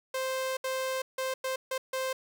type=tone bursts at uneven times; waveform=sawtooth; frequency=523 Hz; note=C5; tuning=1 cent flat; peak=-26 dBFS; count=6; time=0.14-0.57 / 0.64-1.02 / 1.18-1.34 / 1.44-1.56 / 1.71-1.78 / 1.93-2.13 s; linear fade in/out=5 ms; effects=none